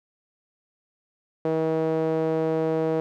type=tone with band-pass filter; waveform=sawtooth; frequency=160 Hz; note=D#3; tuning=49 cents sharp; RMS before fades=-24 dBFS; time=1.45-3 s; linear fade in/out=0 ms; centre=490 Hz; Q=2.5; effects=none